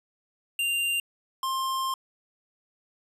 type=tone pair in turn; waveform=square; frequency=2786 / 1057.8 Hz; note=F7 / C6; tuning=-5 / +19 cents; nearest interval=octave + perfect fourth; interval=1676 cents; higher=first; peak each=-25 / -27 dBFS; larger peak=first; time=0.59-1 / 1.43-1.94 s; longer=second; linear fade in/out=2 ms; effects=resampled to 32000 Hz